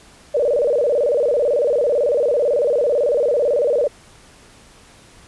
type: tone with vibrato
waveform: sine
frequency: 530 Hz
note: C5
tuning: 22 cents sharp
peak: -14 dBFS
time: 0.34-3.88 s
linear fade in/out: 10 ms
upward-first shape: square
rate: 18 Hz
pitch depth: 170 cents each way
effects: pink hiss -47 dBFS RMS until 5.27 s + resampled to 24000 Hz